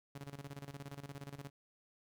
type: tone with tremolo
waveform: sawtooth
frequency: 140.5 Hz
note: C#3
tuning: 24 cents sharp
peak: -40 dBFS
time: 0.15-1.5 s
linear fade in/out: 5 ms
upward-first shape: square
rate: 17 Hz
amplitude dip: 80%
effects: none